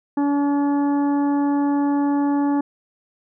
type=harmonic tone; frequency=285.6 Hz; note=D4; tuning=48 cents flat; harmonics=1 / 2 / 3 / 4 / 5 / 6; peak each=-17 / -33 / -27 / -36 / -43 / -42 dBFS; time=0.17-2.61 s; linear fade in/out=5 ms; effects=none